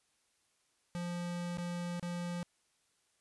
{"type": "tone with dropouts", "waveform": "square", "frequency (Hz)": 174.61, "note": "F3", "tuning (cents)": 0, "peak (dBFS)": -37, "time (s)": [0.95, 2.43], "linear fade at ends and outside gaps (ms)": 0, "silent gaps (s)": [[1.572, 1.583], [1.996, 2.027]], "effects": ["white hiss -75 dBFS RMS until 3.2 s", "resampled to 24000 Hz"]}